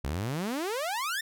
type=exponential sweep; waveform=sawtooth; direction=up; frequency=61.74 to 1851 Hz; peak=-26 dBFS; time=0.04-1.21 s; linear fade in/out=5 ms; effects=none